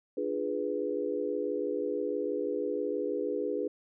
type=chord; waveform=sine; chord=D diminished seventh; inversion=none; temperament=equal with one note detuned; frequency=296.6 / 349.2 / 415.3 / 493.9 Hz; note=D4 / F4 / Ab4 / Cb5; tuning=+17 / 0 / 0 / 0 cents; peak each=-36 / -38 / -33 / -34 dBFS; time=0.17-3.68 s; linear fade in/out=5 ms; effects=none